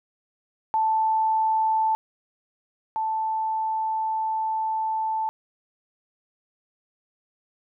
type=tone pair in turn; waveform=sine; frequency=880 / 880 Hz; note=A5 / A5; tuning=0 / 0 cents; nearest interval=unison; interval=0 cents; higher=neither; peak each=-19 / -23 dBFS; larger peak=first; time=0.74-1.95 / 2.96-5.29 s; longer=second; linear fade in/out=0 ms; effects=none

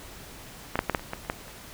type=clicks; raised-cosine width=0.5 ms; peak=-11 / -7 / -9 / -8 / -25 / -16 / -30 / -11 / -30 dBFS; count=9; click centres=0.756 / 0.791 / 0.897 / 0.948 / 0.995 / 1.134 / 1.249 / 1.299 / 1.481 s; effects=pink hiss -45 dBFS RMS until 1.73 s

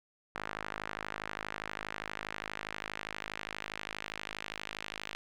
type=tone with band-pass filter sweep; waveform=sawtooth; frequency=52.4 Hz; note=G#1; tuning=16 cents sharp; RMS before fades=-42 dBFS; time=0.35-5.15 s; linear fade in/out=0 ms; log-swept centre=1500 to 2700 Hz; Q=1.3; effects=none

